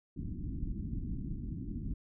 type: low-pass noise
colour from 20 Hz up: pink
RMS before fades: -38 dBFS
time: 0.16-1.94 s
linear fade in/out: 5 ms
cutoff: 300 Hz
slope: 48 dB/octave
effects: none